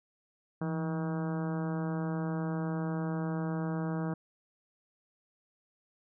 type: harmonic tone with a mistuned harmonic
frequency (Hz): 159.3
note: D#3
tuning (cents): +41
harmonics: 1 / 2 / 3 / 4 / 5 / 6 / 7 / 8 / 9 / 10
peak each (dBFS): -32 / -38 / -42 / -44 / -46 / -48 / -49 / -50 / -51 / -52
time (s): 0.61-4.14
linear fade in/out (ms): 5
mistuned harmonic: 1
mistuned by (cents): +77
effects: none